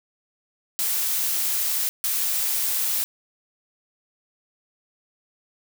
blue noise bursts at uneven times, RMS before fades -24 dBFS, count 2, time 0.79-1.89 / 2.04-3.04 s, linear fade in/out 0 ms, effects none

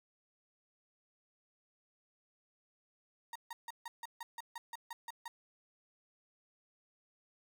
35% pulse tone bursts, 932.3 Hz, A#5, in tune, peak -40 dBFS, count 12, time 3.33-5.28 s, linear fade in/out 2 ms, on 25 ms, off 150 ms, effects none

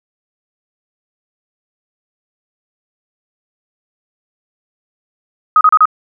sine tone bursts, 1258 Hz, D#6, 19 cents sharp, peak -4 dBFS, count 4, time 5.56-5.855 s, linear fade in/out 2 ms, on 49 ms, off 33 ms, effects none

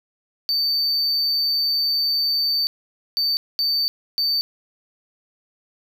triangle tone bursts at uneven times, 4575 Hz, D8, 46 cents flat, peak -17 dBFS, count 4, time 0.49-2.67 / 3.17-3.37 / 3.59-3.88 / 4.18-4.41 s, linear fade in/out 0 ms, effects none

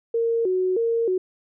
sine tone with vibrato, 413.1 Hz, G#4, 9 cents flat, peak -19 dBFS, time 0.14-1.18 s, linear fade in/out 5 ms, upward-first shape square, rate 1.6 Hz, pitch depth 190 cents each way, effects none

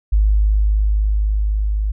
sine tone with level ramp, 51.91 Hz, G#1, in tune, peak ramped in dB -10 to -16 dBFS, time 0.12-1.92 s, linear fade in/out 10 ms, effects none

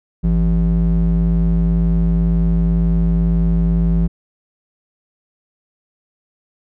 triangle ring-modulated tone, 110 Hz, A2, in tune, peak -7 dBFS, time 0.23-4.08 s, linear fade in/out 20 ms, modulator 59 Hz, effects none

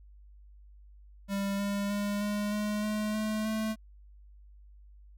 square tone with pitch steps, 198.3 / 201.1 / 203.9 / 206.7 / 209.6 / 212.5 / 215.5 / 218.5 Hz, G3 / G3 / G#3 / G#3 / G#3 / G#3 / A3 / A3, +20 / +44 / -32 / -8 / +16 / +40 / -36 / -12 cents, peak -30 dBFS, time 1.28-3.76 s, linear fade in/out 50 ms, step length 310 ms, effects added 50 Hz sine -51 dBFS peak until 5.17 s

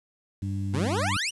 harmonic tone, 98 Hz, G2, in tune, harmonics 1 / 2 / 3, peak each -28 / -34 / -38 dBFS, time 0.42-1.17 s, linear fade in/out 5 ms
20% pulse exponential sweep, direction up, 112.5 to 3079 Hz, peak -21 dBFS, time 0.73-1.31 s, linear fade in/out 20 ms
effects resampled to 24000 Hz + 9-bit

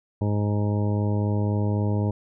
harmonic tone, 103.83 Hz, G#2, in tune, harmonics 1 / 2 / 3 / 4 / 5 / 6 / 8 / 9, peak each -22 / -28 / -32 / -34 / -36 / -38 / -40 / -41 dBFS, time 0.21-2.11 s, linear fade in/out 5 ms, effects none

